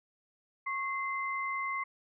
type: tone pair together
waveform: sine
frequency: 1095 / 2070 Hz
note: C#6 / C7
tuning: -22 / -19 cents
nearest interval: major seventh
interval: 1103 cents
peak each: -34 / -35 dBFS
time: 0.66-1.84 s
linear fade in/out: 10 ms
effects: none